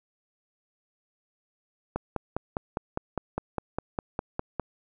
click train, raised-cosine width 1 ms, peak -14 dBFS, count 14, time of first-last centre 1.96-4.597 s, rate 4.93 Hz, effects none

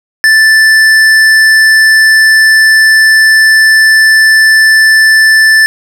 sine tone with hard clipping, 1760 Hz, A6, in tune, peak -4 dBFS, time 0.24-5.66 s, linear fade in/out 0 ms, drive 11 dB, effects none

